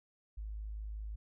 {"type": "tone", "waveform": "sine", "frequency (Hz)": 52.8, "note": "G#1", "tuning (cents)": 29, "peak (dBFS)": -39, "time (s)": [0.37, 1.16], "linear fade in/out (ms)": 10, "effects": []}